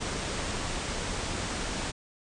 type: low-pass noise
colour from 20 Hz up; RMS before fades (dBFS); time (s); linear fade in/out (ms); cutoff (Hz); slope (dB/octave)
pink; -33; 0-1.92; 20; 9100; 96
effects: none